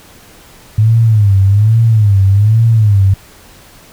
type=tone with vibrato; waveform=sine; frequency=105.3 Hz; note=G#2; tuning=24 cents sharp; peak=-5 dBFS; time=0.78-3.14 s; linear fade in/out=5 ms; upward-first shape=sine; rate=1.2 Hz; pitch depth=150 cents each way; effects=pink hiss -40 dBFS RMS until 3.92 s